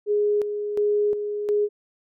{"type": "tone with tremolo", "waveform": "sine", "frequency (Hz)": 415.3, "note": "G#4", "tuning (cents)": 0, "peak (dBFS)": -18, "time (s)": [0.06, 1.69], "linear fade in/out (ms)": 50, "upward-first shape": "square", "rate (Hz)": 1.4, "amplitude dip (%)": 55, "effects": []}